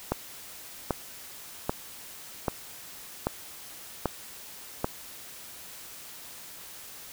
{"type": "click train", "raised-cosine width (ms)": 1, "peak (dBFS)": -11, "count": 7, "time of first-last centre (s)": [0.12, 4.844], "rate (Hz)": 1.27, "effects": ["white hiss -45 dBFS RMS until 7.12 s"]}